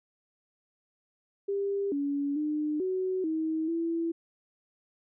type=tone with pitch steps; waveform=sine; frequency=398.5 / 283.7 / 301.8 / 373.3 / 317.9 / 332.6 Hz; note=G4 / C#4 / D4 / F#4 / D#4 / E4; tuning=+28 / +40 / +47 / +15 / +37 / +16 cents; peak=-27 dBFS; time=1.48-4.12 s; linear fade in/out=10 ms; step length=440 ms; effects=none